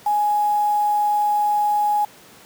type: tone with quantisation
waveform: sine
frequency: 833 Hz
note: G#5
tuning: 5 cents sharp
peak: -16 dBFS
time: 0.06-2.05 s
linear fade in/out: 5 ms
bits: 6
effects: pink hiss -46 dBFS RMS until 2.45 s + high-pass 150 Hz 12 dB/octave